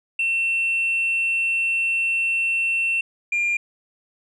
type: tone pair in turn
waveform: sine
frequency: 2700 / 2400 Hz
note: E7 / D7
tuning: +41 / +37 cents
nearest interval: major second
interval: 204 cents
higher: first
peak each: -17 dBFS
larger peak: neither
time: 0.19-3.01 / 3.32-3.57 s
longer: first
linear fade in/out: 5 ms
effects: tanh soft clip ceiling -17 dBFS